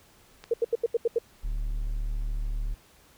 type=click; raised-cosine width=0.2 ms; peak=-25 dBFS; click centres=0.44 s
type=tone bursts; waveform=sine; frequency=465.2 Hz; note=A#4; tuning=4 cents flat; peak=-20 dBFS; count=7; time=0.51-1.186 s; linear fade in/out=5 ms; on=28 ms; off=80 ms
type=tone; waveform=triangle; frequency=36.88 Hz; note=D1; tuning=8 cents sharp; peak=-25 dBFS; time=1.43-2.75 s; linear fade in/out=20 ms
effects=pink hiss -58 dBFS RMS until 3.17 s